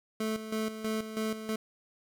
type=tone with tremolo; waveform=25% pulse; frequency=218.6 Hz; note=A3; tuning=11 cents flat; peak=-26 dBFS; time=0.2-1.56 s; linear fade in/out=5 ms; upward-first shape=square; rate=3.1 Hz; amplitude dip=65%; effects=none